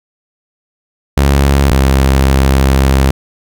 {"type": "tone pair in turn", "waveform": "sawtooth", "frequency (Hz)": [69.3, 67.06], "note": ["C#2", "C2"], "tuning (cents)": [0, 43], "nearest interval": "minor second", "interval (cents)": 57, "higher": "first", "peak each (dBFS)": -3, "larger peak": "neither", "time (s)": [[1.17, 1.71], [1.71, 3.11]], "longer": "second", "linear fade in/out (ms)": 5, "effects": []}